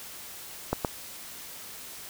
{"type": "clicks", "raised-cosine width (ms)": 1, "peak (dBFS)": -11, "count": 2, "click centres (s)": [0.73, 0.848], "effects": ["white hiss -43 dBFS RMS until 2.09 s"]}